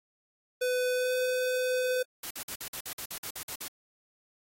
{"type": "tone with pitch glide", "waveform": "square", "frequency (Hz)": [501, 506.2], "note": ["B4", "B4"], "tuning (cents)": [25, 43], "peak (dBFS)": -27, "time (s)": [0.61, 2.03], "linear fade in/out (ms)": 10, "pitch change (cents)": 18, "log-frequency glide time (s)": [0.94, 1.14]}
{"type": "noise bursts", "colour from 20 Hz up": "white", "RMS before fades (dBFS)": -38, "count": 12, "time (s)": [2.23, 3.682], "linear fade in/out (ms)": 5, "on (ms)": 77, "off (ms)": 48}
{"effects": ["AAC 48 kbps"]}